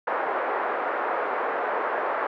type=band-pass noise; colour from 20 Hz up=pink; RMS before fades=-27 dBFS; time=0.07-2.27 s; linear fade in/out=5 ms; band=450 to 1600 Hz; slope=24 dB/octave; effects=none